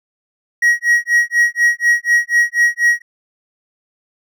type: tone with tremolo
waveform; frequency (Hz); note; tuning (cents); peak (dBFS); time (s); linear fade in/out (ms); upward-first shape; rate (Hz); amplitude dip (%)
triangle; 1901; A#6; +33; -6; 0.62-3.02; 5; sine; 4.1; 100
effects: none